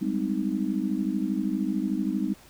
sine chord, Ab major seventh, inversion third, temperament just, 194.67 / 207.7 / 259.6 / 311.5 Hz, G3 / Ab3 / C4 / Eb4, -12 / 0 / -13 / +2 cents, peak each -30 dBFS, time 0.01-2.34 s, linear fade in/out 10 ms, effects pink hiss -53 dBFS RMS until 2.49 s

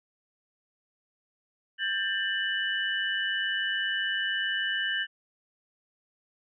sine tone cluster, 1588 / 1781 / 2965 Hz, G6 / A6 / F#7, +22 / +21 / +3 cents, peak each -31 / -31 / -31 dBFS, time 1.78-5.07 s, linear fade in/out 50 ms, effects none

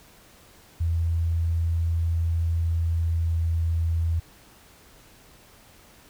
sine tone with pitch glide, 83.3 to 82.77 Hz, E2 to E2, +19 to +8 cents, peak -21 dBFS, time 0.8-4.2 s, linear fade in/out 10 ms, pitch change -11 cents, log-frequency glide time 2.66-3.5 s, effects pink hiss -53 dBFS RMS until 6.09 s

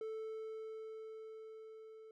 triangle tone with level ramp, 440 Hz, A4, in tune, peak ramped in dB -38 to -51 dBFS, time 0.01-2.11 s, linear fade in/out 2 ms, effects none

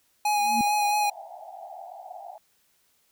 square tone with vibrato, 830.6 Hz, G#5, in tune, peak -22 dBFS, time 0.25-1.1 s, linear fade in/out 5 ms, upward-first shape sine, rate 4.5 Hz, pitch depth 21 cents each way
sine tone with exponential growth, 230 Hz, A#3, 23 cents flat, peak -22 dBFS, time 0.36-0.61 s, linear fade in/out 0 ms, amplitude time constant 54 ms
white band-pass noise, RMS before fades -42 dBFS, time 0.64-2.38 s, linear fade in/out 0 ms, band 650 to 820 Hz, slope 96 dB/octave
effects white hiss -67 dBFS RMS until 3.11 s

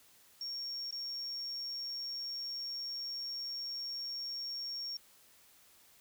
sine tone with dropouts, 5530 Hz, F8, 18 cents flat, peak -36 dBFS, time 0.41-4.97 s, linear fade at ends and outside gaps 2 ms, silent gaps 0.909-0.925 s, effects tanh soft clip ceiling -35 dBFS + white hiss -63 dBFS RMS until 6 s

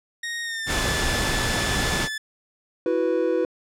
sawtooth tone with pitch glide, 1864.7 to 1739.8 Hz, A#6 to A6, 0 to -20 cents, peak -24 dBFS, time 0.23-2.18 s, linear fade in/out 5 ms, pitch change -120 cents, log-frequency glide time 0.43-0.79 s
pink noise, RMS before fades -24 dBFS, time 0.66-2.09 s, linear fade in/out 50 ms
triangle chord, E suspended second, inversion none, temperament equal with one note detuned, 329.6 / 370 / 492.5 Hz, E4 / F#4 / B4, 0 / 0 / -5 cents, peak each -23 / -23 / -21 dBFS, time 2.86-3.45 s, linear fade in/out 2 ms
effects low-pass 9000 Hz 12 dB/octave

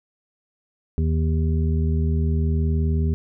harmonic tone, 79.5 Hz, D#2, 38 cents sharp, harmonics 1 / 2 / 3 / 5, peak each -19 / -25 / -29 / -33 dBFS, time 0.98-3.14 s, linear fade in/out 0 ms, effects none

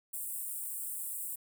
pink high-pass noise, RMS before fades -39 dBFS, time 0.13-1.36 s, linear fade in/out 10 ms, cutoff 7900 Hz, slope 96 dB/octave, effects none

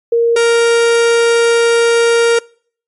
sine / 45% pulse tone pair in turn, 466.2 / 466.2 Hz, A#4 / A#4, 0 / 0 cents, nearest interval unison, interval 0 cents, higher neither, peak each -8 / -8 dBFS, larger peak neither, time 0.12-0.36 / 0.36-2.39 s, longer second, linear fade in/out 5 ms, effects noise-tail reverb RT60 0.5 s tail -25 dB re dry + MP3 48 kbps

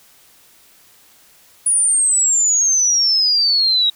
sine exponential sweep, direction down, 9820 to 3805 Hz, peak -12 dBFS, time 1.66-3.9 s, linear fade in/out 5 ms, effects white hiss -50 dBFS RMS until 3.95 s

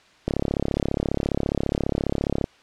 click train, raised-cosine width 2 ms, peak -9 dBFS, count 76, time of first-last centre 0.28-2.441 s, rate 34.7 Hz, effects white hiss -54 dBFS RMS until 2.62 s + low-pass 4000 Hz 12 dB/octave

